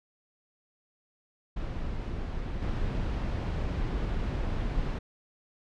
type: noise with level steps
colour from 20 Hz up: brown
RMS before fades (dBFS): -34 / -30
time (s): 1.56-4.99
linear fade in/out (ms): 10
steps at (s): 2.62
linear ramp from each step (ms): 2
effects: low-pass 4000 Hz 12 dB/octave